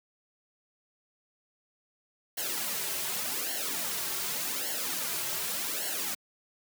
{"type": "noise with flanger", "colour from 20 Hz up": "white", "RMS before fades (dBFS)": -33, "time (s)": [2.37, 6.15], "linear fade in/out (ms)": 10, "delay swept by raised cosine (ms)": [0.81, 4.11], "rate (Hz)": 0.86, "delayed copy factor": -0.8, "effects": ["high-pass 150 Hz 12 dB/octave"]}